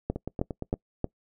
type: two click trains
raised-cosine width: 2 ms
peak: -13 / -19 dBFS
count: 4 / 6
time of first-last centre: 0.1-1.043 / 0.16-0.739 s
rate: 3.18 / 8.63 Hz
effects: noise-tail reverb RT60 0.1 s tail -23 dB re dry